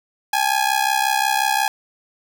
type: ring-modulated tone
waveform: sawtooth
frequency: 830.6 Hz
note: G#5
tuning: in tune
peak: -10 dBFS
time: 0.33-1.68 s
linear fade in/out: 2 ms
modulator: 32.8 Hz
effects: none